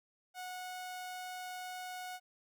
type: tone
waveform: sawtooth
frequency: 733 Hz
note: F#5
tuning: 16 cents flat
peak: -38 dBFS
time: 0.34-2.2 s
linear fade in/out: 50 ms
effects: none